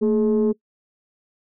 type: tone pair together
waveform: sine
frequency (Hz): 223.2 / 422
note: A3 / G#4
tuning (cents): +25 / +28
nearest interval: major seventh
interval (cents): 1103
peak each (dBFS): -17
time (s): 0.01-0.53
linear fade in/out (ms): 20
effects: noise-tail reverb RT60 0.1 s tail -23 dB re dry + tanh soft clip ceiling -12 dBFS